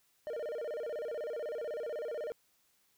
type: tone with vibrato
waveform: triangle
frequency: 532 Hz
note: C5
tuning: 29 cents sharp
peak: -34 dBFS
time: 0.27-2.32 s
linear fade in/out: 0 ms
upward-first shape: square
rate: 16 Hz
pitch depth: 230 cents each way
effects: white hiss -72 dBFS RMS until 2.97 s